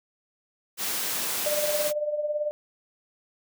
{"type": "high-pass noise", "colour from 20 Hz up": "white", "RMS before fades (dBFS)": -29, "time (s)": [0.77, 1.93], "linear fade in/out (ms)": 50, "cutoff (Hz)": 160, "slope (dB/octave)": 12}
{"type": "tone with tremolo", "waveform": "sine", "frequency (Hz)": 597, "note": "D5", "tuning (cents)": 28, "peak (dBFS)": -22, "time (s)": [1.46, 2.51], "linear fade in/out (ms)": 0, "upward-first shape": "triangle", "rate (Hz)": 18, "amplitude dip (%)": 70}
{"effects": []}